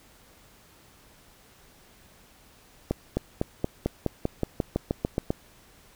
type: accelerating click train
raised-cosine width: 2 ms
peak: -11 dBFS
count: 14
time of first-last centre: 2.91-5.305 s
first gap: 260 ms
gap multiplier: 0.94
effects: pink hiss -56 dBFS RMS until 5.95 s